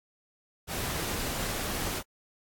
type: noise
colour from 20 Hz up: pink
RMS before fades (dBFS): -33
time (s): 0.67-2.03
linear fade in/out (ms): 50
effects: AAC 64 kbps